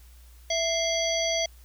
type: harmonic tone with a mistuned harmonic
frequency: 659.3 Hz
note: E5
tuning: in tune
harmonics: 1 / 3 / 5 / 7 / 9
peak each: -27 / -32 / -31 / -33 / -31 dBFS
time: 0.5-1.46 s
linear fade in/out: 5 ms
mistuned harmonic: 3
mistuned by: +100 cents
effects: added 60 Hz sine -48 dBFS peak until 1.64 s + white hiss -59 dBFS RMS until 1.64 s